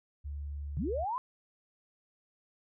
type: tone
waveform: sine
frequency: 72.1 Hz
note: D2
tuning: 31 cents flat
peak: -36 dBFS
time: 0.24-1.05 s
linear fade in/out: 20 ms
type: linear sweep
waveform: sine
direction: up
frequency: 110 to 1056 Hz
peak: -31 dBFS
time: 0.77-1.18 s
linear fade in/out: 0 ms
effects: none